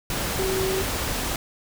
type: tone in noise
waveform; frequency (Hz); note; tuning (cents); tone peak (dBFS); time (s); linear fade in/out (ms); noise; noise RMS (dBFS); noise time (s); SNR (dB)
sine; 380; F#4; +46; -24; 0.39-0.82; 2; pink; -27; 0.1-1.36; 0
effects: none